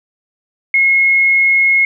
sine tone, 2165 Hz, C#7, 41 cents flat, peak -8 dBFS, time 0.74-1.85 s, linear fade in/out 2 ms, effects none

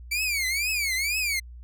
sawtooth tone with vibrato, 2288 Hz, D7, 46 cents flat, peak -21 dBFS, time 0.11-1.4 s, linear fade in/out 10 ms, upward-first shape triangle, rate 2.1 Hz, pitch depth 230 cents each way, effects added 60 Hz sine -40 dBFS peak until 1.63 s

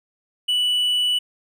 triangle tone, 2960 Hz, F#7, in tune, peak -16 dBFS, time 0.48-1.19 s, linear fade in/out 10 ms, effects none

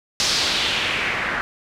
white noise with low-pass filter sweep, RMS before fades -22 dBFS, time 0.2-1.41 s, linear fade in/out 0 ms, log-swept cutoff 5400 to 1600 Hz, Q 2.3, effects none

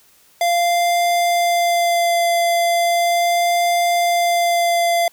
square tone with vibrato, 691 Hz, F5, 19 cents flat, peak -15 dBFS, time 0.41-5.08 s, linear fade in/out 2 ms, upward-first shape sine, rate 0.37 Hz, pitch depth 11 cents each way, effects white hiss -53 dBFS RMS until 5.12 s

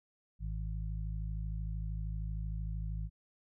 harmonic tone, 53 Hz, G#1, 36 cents sharp, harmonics 1 / 2 / 3, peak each -36 / -42 / -44 dBFS, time 0.39-3.1 s, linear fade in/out 50 ms, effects none

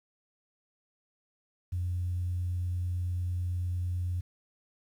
sine tone, 89.1 Hz, F2, 35 cents sharp, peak -28 dBFS, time 1.72-4.21 s, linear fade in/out 10 ms, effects tanh soft clip ceiling -24 dBFS + 10-bit

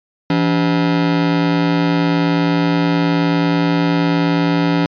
40% pulse ring-modulated tone, 227.5 Hz, A#3, 42 cents flat, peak -9 dBFS, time 0.3-4.86 s, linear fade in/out 2 ms, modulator 59.5 Hz, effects resampled to 11025 Hz

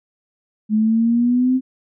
sine exponential sweep, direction up, 212.2 to 261.6 Hz, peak -13 dBFS, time 0.69-1.61 s, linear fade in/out 50 ms, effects none

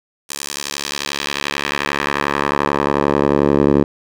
10% pulse tone with band-pass filter sweep, 71.3 Hz, C#2, 49 cents sharp, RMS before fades -18 dBFS, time 0.29-3.84 s, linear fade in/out 10 ms, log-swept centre 8300 to 350 Hz, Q 1, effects none

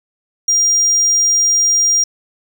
triangle tone, 5700 Hz, F8, 34 cents sharp, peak -9 dBFS, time 0.48-2.04 s, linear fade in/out 5 ms, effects none

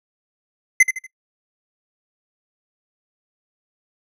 square tone with echo, 2052 Hz, C7, 34 cents flat, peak -8 dBFS, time 0.8-0.83 s, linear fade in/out 5 ms, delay 79 ms, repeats 3, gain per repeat -9 dB, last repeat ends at 1.067 s, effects noise-tail reverb RT60 0.1 s tail -23 dB re dry + low-pass 11000 Hz 12 dB/octave

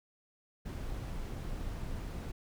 brown noise, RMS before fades -39 dBFS, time 0.65-2.32 s, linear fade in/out 10 ms, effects none

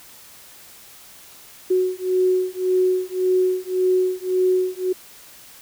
sine beating tone pair, 368.4 / 370.2 Hz, F#4 / F#4, -7 / +1 cents, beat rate 1.8 Hz, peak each -20 dBFS, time 1.7-4.93 s, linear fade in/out 10 ms, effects white hiss -45 dBFS RMS until 5.61 s

